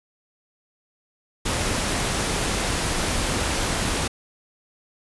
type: noise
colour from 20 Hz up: pink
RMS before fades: -24 dBFS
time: 1.45-4.08 s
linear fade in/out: 10 ms
effects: resampled to 24000 Hz